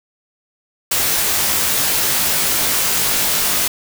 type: noise with comb filter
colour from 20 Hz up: white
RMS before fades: -17 dBFS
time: 0.91-3.68 s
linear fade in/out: 5 ms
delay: 19 ms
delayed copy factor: -0.85
effects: none